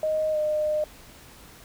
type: tone with pitch glide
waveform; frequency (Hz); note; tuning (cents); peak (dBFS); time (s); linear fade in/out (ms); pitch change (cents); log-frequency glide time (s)
sine; 622.3 to 608.8; D#5 to D#5; 0 to -38; -22; 0.03-0.84; 2; -38; 0.32-0.37
effects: added 50 Hz sine -55 dBFS peak until 1.64 s + pink hiss -49 dBFS RMS until 1.64 s